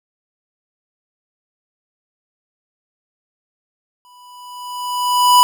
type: tone with exponential growth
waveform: square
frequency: 987.8 Hz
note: B5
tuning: in tune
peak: -6 dBFS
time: 4.05-5.43 s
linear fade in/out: 0 ms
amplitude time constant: 300 ms
effects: none